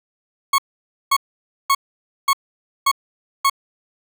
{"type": "tone bursts", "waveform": "40% pulse", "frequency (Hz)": 1100, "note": "C#6", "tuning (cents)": -14, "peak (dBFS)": -12, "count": 6, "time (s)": [0.53, 3.498], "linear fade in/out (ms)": 5, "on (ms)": 53, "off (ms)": 530, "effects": []}